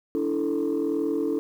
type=chord; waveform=sine; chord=D suspended second; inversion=none; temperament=equal with one note detuned; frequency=288 / 329.6 / 440 Hz; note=D4 / E4 / A4; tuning=-34 / 0 / 0 cents; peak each=-26 dBFS; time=0.15-1.39 s; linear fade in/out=0 ms; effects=tanh soft clip ceiling -18 dBFS + 9-bit